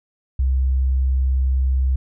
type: tone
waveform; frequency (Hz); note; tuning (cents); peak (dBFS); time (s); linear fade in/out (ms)
sine; 65.41; C2; 0; -15; 0.39-1.96; 5
effects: none